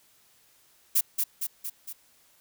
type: noise with echo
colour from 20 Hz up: violet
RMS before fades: -22 dBFS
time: 0.95-1.01 s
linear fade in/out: 10 ms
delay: 230 ms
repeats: 4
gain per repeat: -4 dB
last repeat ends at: 1.93 s
effects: white hiss -62 dBFS RMS until 2.4 s